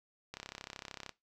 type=click train; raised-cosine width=0.2 ms; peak=-25 dBFS; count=26; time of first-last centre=0.34-1.093 s; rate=33.2 Hz; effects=noise-tail reverb RT60 0.2 s tail -18 dB re dry